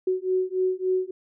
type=beating tone pair; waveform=sine; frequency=370 / 373.5 Hz; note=F#4 / F#4; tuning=0 / +16 cents; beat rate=3.5 Hz; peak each=-25 dBFS; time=0.07-1.11 s; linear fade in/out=5 ms; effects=none